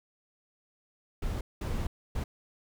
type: noise bursts at uneven times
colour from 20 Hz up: brown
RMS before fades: -32 dBFS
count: 3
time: 1.22-1.41 / 1.61-1.87 / 2.15-2.24 s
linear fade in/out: 5 ms
effects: none